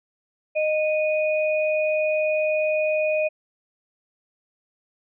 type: tone pair together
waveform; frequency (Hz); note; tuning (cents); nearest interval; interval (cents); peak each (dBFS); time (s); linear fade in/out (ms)
sine; 617.3 / 2476; D#5 / D#7; -14 / -9; 2 octaves; 2405; -20 / -27; 0.55-3.29; 20
effects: none